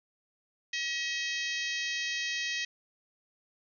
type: harmonic tone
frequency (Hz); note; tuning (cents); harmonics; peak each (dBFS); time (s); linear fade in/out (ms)
638; D#5; +43; 3 / 4 / 5 / 6 / 7 / 8 / 9 / 10; -35 / -37 / -39 / -41 / -42 / -43 / -44 / -45; 0.73-2.65; 5
effects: none